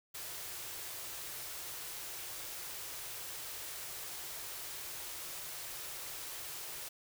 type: band-stop noise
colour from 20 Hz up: white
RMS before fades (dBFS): -44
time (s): 0.14-6.89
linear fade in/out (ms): 10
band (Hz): 170 to 300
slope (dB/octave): 96
effects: none